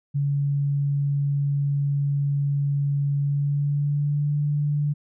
sine tone with pitch glide, 141.8 to 146.55 Hz, C#3 to D3, +40 to -3 cents, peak -20 dBFS, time 0.14-4.94 s, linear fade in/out 20 ms, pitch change +57 cents, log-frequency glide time 3.17-4.37 s, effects none

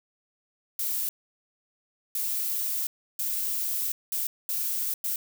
violet noise bursts at uneven times, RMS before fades -29 dBFS, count 6, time 0.79-1.09 / 2.15-2.87 / 3.19-3.92 / 4.12-4.27 / 4.49-4.94 / 5.04-5.16 s, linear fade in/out 2 ms, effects none

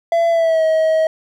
triangle tone with pitch glide, 673 to 636.7 Hz, E5 to D#5, +36 to +40 cents, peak -10 dBFS, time 0.12-1.07 s, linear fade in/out 2 ms, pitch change -96 cents, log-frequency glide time 0.3-0.64 s, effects none

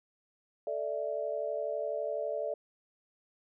sine chord, A suspended fourth, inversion none, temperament equal, 440 / 587.3 / 659.3 Hz, A4 / D5 / E5, 0 / 0 / 0 cents, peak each -38 / -34 / -37 dBFS, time 0.67-2.54 s, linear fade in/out 2 ms, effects none

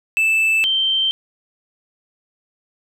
triangle / sine tone pair in turn, 2637 / 3127 Hz, E7 / G7, 0 / -5 cents, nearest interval minor third, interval 295 cents, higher second, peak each -12 / -15 dBFS, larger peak first, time 0.17-0.64 / 0.64-1.11 s, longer neither, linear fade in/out 0 ms, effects none

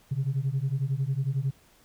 sine beating tone pair, 130 / 141 Hz, C3 / C#3, -11 / +30 cents, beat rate 11 Hz, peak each -27 dBFS, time 0.11-1.51 s, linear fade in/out 10 ms, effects tanh soft clip ceiling -20 dBFS + pink hiss -60 dBFS RMS until 1.84 s

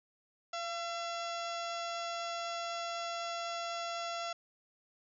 harmonic tone with a mistuned harmonic, 676 Hz, E5, 43 cents sharp, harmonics 1 / 2 / 3 / 4 / 5 / 6 / 7 / 8 / 9 / 10, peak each -39 / -41 / -50 / -48 / -47 / -53 / -51 / -51 / -60 / -53 dBFS, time 0.53-4.33 s, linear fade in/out 5 ms, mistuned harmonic 1, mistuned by +20 cents, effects none

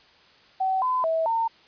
sine tone with pitch steps, 760 / 1015 / 649 / 910 Hz, F#5 / B5 / E5 / A#5, +46 / +47 / -27 / -42 cents, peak -21 dBFS, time 0.6-1.48 s, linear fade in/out 10 ms, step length 220 ms, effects white hiss -55 dBFS RMS until 1.67 s + resampled to 11025 Hz

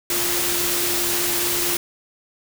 sine tone in noise, 349.2 Hz, F4, in tune, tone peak -29 dBFS, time 0.1-1.77 s, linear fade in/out 2 ms, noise white, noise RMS -22 dBFS, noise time 0.1-1.77 s, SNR -10 dB, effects none

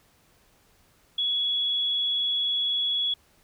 sine tone, 3369 Hz, G#7, 24 cents sharp, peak -23 dBFS, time 1.18-3.14 s, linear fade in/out 5 ms, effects pink hiss -62 dBFS RMS until 3.43 s

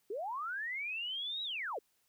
sine linear two-way sweep, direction up then down, 370 to 3897 to 370 Hz, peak -36 dBFS, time 0.1-1.79 s, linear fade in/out 5 ms, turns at 1.43 s, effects white hiss -75 dBFS RMS until 2.08 s

